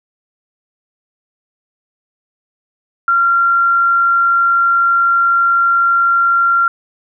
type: tone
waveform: sine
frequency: 1378 Hz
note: F6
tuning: 24 cents flat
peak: -9 dBFS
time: 3.08-6.68 s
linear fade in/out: 2 ms
effects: none